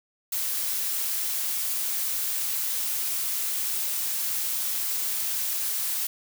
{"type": "noise", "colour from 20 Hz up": "blue", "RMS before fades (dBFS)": -28, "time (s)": [0.32, 6.07], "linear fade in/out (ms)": 5, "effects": []}